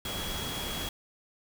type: tone in noise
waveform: sine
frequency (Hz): 3322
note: G#7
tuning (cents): 0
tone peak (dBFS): -38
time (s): 0.05-0.89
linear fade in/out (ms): 2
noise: pink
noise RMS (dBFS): -36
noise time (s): 0.05-0.89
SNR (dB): -5
effects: none